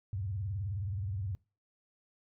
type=tone with vibrato; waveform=sine; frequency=97.5 Hz; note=G2; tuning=9 cents flat; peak=-33 dBFS; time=0.13-1.35 s; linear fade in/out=0 ms; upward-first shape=sine; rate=19 Hz; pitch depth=210 cents each way; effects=noise-tail reverb RT60 0.3 s tail -22 dB re dry